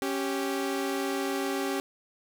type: tone pair together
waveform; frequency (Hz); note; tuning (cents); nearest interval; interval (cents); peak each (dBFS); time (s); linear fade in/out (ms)
sawtooth; 275.8 / 390; C#4 / G4; -9 / -9; tritone; 600; -27; 0.02-1.8; 0
effects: none